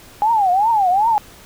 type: tone with vibrato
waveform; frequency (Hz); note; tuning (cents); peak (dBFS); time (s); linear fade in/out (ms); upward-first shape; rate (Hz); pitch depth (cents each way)
sine; 814; G#5; -35; -12; 0.22-1.18; 0; triangle; 2.6; 260
effects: pink hiss -43 dBFS RMS until 1.45 s